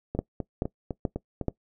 two click trains, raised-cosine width 2 ms, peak -12 / -17 dBFS, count 4 / 6, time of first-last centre 0.19-1.483 / 0.15-1.413 s, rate 2.32 / 3.96 Hz, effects noise-tail reverb RT60 0.1 s tail -20 dB re dry

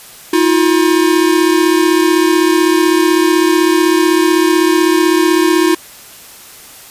square tone pair together, 320.1 / 356 Hz, D#4 / F4, +49 / +33 cents, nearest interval major second, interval 184 cents, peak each -12 dBFS, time 0.33-5.75 s, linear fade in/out 5 ms, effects white hiss -36 dBFS RMS until 6.9 s + resampled to 32000 Hz

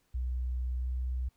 sine tone with pitch glide, 62.3 to 62.91 Hz, B1 to B1, +16 to +33 cents, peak -30 dBFS, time 0.14-1.29 s, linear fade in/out 10 ms, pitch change +17 cents, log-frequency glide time 0.8-0.86 s, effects pink hiss -73 dBFS RMS until 1.36 s

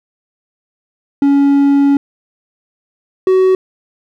triangle tone pair in turn, 280.6 / 375.3 Hz, C#4 / F#4, +21 / +25 cents, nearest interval perfect fourth, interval 504 cents, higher second, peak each -5 dBFS, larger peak neither, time 1.22-1.97 / 3.27-3.55 s, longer first, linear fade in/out 2 ms, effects none

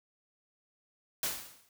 white noise with exponential decay, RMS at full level -30 dBFS, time 1.23-1.69 s, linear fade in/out 2 ms, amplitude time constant 100 ms, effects none

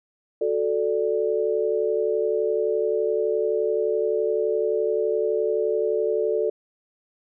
sine chord, D major, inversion first, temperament equal with one note detuned, 368.3 / 440 / 587.3 Hz, F#4 / A4 / D5, -8 / 0 / 0 cents, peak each -27 / -22 / -27 dBFS, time 0.41-6.5 s, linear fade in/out 5 ms, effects none

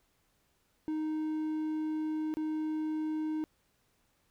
triangle tone with dropouts, 310.8 Hz, D#4, 2 cents flat, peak -29 dBFS, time 0.88-3.44 s, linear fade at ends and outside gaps 0 ms, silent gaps 2.34-2.37 s, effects pink hiss -73 dBFS RMS until 4.3 s

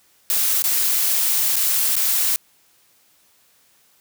blue noise with dropouts, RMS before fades -19 dBFS, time 0.3-2.36 s, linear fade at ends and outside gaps 0 ms, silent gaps 0.621-0.64 / 1.558-1.565 / 1.955-1.965 s, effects white hiss -58 dBFS RMS until 4 s + high-pass 60 Hz 12 dB/octave

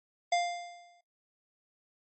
square tone with exponential decay, 699 Hz, F5, 1 cent sharp, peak -24 dBFS, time 0.32-1.01 s, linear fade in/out 5 ms, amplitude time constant 150 ms, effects noise-tail reverb RT60 0.2 s tail -21 dB re dry + MP3 32 kbps

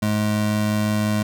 square tone pair together, 105.8 / 211.6 Hz, G#2 / G#3, +33 / +33 cents, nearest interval octave, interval 1200 cents, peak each -24 / -21 dBFS, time 0.02-1.23 s, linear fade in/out 5 ms, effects none

